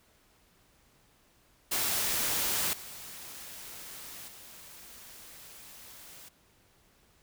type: noise with level steps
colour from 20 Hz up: white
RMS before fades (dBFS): -30 / -45 / -50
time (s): 1.71-6.29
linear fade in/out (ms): 10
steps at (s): 2.73 / 4.28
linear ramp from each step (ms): 2
effects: pink hiss -65 dBFS RMS until 7.22 s